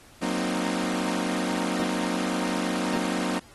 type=chord; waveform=sawtooth; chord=C half-diminished seventh; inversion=second; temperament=equal with one note detuned; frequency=185 / 233.1 / 261.6 / 307.6 Hz; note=Gb3 / Bb3 / C4 / Eb4; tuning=0 / 0 / 0 / -20 cents; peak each=-27 dBFS; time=0.21-3.4 s; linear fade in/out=20 ms; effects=pink hiss -53 dBFS RMS until 3.54 s + AAC 32 kbps